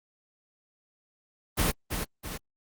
pink noise with echo, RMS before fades -25 dBFS, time 1.57-1.72 s, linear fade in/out 20 ms, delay 330 ms, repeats 2, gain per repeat -6 dB, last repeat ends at 2.38 s, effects Opus 24 kbps

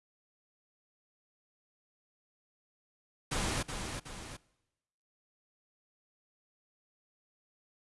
pink noise with echo, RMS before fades -33 dBFS, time 3.31-3.63 s, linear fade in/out 10 ms, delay 370 ms, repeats 2, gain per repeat -6 dB, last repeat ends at 4.37 s, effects noise-tail reverb RT60 1.0 s tail -22 dB re dry + resampled to 24000 Hz

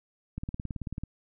click train, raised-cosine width 5 ms, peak -22 dBFS, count 13, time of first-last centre 0.38-1.036 s, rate 18.3 Hz, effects none

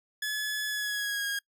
sawtooth tone with pitch glide, 1709 to 1634.7 Hz, G#6 to G#6, +49 to -28 cents, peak -26 dBFS, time 0.22-1.39 s, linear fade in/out 5 ms, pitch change -77 cents, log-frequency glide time 0.68-1.27 s, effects noise-tail reverb RT60 0.1 s tail -24 dB re dry

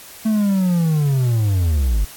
triangle linear sweep, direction down, 222.7 to 46.25 Hz, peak -12 dBFS, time 0.25-2.05 s, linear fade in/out 10 ms, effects white hiss -39 dBFS RMS until 2.16 s + AAC 64 kbps

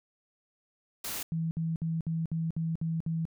white noise, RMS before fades -36 dBFS, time 1.04-1.23 s, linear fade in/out 5 ms
sine tone bursts, 163.3 Hz, E3, 16 cents flat, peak -28 dBFS, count 8, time 1.32-3.253 s, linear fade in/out 0 ms, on 190 ms, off 59 ms
effects none

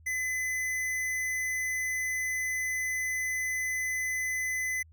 sine tone with hard clipping, 2020 Hz, B6, 39 cents sharp, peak -30 dBFS, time 0.06-4.83 s, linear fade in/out 10 ms, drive 18 dB, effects added 80 Hz sine -53 dBFS peak until 4.92 s

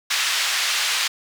white band-pass noise, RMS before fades -22 dBFS, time 0.1-1.08 s, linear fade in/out 10 ms, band 1400 to 4500 Hz, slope 12 dB/octave, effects none

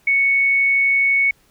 sine tone, 2217 Hz, C#7, in tune, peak -13 dBFS, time 0.07-1.31 s, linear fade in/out 5 ms, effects pink hiss -57 dBFS RMS until 1.5 s

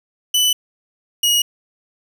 sawtooth tone pair in turn, 2987 / 2892 Hz, F#7 / F#7, +16 / -40 cents, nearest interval minor second, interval 56 cents, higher first, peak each -10 dBFS, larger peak neither, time 0.34-0.53 / 1.23-1.42 s, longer neither, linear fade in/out 5 ms, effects none

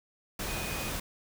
sine tone in noise, 2489 Hz, D#7, in tune, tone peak -41 dBFS, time 0.48-0.9 s, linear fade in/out 5 ms, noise pink, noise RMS -35 dBFS, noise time 0.39-1 s, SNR -9 dB, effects none

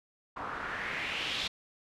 white noise with low-pass filter sweep, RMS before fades -36 dBFS, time 0.36-1.48 s, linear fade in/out 10 ms, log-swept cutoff 1100 to 3800 Hz, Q 2.9, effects none

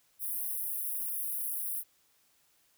white high-pass noise, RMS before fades -35 dBFS, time 0.19-1.84 s, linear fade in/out 50 ms, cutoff 9600 Hz, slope 96 dB/octave, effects white hiss -69 dBFS RMS until 2.77 s

